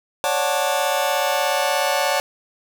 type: chord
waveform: sawtooth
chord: D major seventh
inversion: third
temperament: just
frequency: 550.6 / 587.3 / 734.2 / 881 Hz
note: C#5 / D5 / F#5 / A5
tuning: -12 / 0 / -14 / +2 cents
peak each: -20 dBFS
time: 0.24-2.2 s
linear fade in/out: 0 ms
effects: none